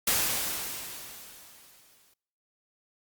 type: noise with exponential decay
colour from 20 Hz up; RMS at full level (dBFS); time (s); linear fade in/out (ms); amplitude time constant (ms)
white; -24; 0.07-2.14; 5; 450
effects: noise-tail reverb RT60 0.9 s tail -26 dB re dry + Opus 48 kbps